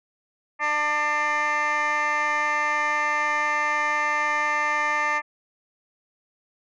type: tone with frequency modulation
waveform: sine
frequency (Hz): 1491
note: F#6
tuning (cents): +13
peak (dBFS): -18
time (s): 0.59-5.22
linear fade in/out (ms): 50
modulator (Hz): 298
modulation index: 2.4
effects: tanh soft clip ceiling -20 dBFS